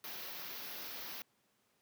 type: band-stop noise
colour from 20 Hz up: white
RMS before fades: -45 dBFS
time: 0.04-1.22 s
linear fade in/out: 2 ms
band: 5800 to 12000 Hz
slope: 48 dB/octave
effects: pink hiss -75 dBFS RMS until 1.81 s + high-pass 150 Hz 12 dB/octave